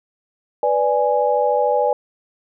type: chord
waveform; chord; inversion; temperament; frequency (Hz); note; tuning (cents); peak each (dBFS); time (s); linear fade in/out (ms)
sine; G# diminished; first; equal; 493.9 / 587.3 / 830.6; B4 / D5 / G#5; 0 / 0 / 0; -19; 0.63-1.93; 2
effects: none